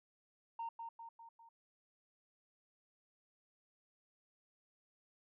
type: tone with echo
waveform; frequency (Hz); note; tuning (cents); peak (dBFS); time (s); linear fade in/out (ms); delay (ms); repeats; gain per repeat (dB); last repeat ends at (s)
sine; 920; A#5; -23; -38; 0.59-0.69; 5; 200; 4; -5; 1.49
effects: tanh soft clip ceiling -37 dBFS